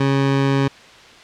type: tone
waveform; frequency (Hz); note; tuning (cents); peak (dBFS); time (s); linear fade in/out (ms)
20% pulse; 137.3; C#3; -16; -10; 0-0.68; 5
effects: white hiss -43 dBFS RMS until 1.23 s + low-pass 4000 Hz 12 dB/octave